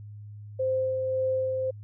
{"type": "tone with tremolo", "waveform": "sine", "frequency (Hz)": 521, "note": "C5", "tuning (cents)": -7, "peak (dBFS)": -23, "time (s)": [0.59, 1.71], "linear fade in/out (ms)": 10, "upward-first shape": "sine", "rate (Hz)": 1.8, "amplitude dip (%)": 30, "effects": ["added 104 Hz sine -40 dBFS peak until 1.83 s"]}